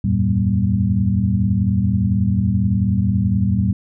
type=tone cluster; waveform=sine; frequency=84 / 95.5 / 113.8 / 193 / 237.2 Hz; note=E2 / G2 / A#2 / G3 / A#3; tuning=+33 / -45 / -41 / -27 / +30 cents; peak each=-23 / -23 / -19 / -18 / -27 dBFS; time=0.04-3.73 s; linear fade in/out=5 ms; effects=none